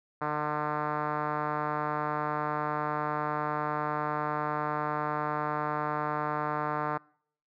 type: tone with low-pass filter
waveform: 5% pulse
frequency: 150 Hz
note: D3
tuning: 37 cents sharp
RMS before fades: -31 dBFS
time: 0.21-6.98 s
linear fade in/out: 10 ms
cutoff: 1200 Hz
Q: 1.8
effects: noise-tail reverb RT60 0.6 s tail -25 dB re dry